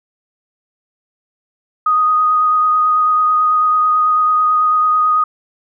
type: tone with vibrato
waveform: sine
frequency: 1244.5 Hz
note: D#6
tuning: in tune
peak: -10 dBFS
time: 1.86-5.24 s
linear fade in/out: 5 ms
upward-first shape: sine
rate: 9.1 Hz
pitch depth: 13 cents each way
effects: none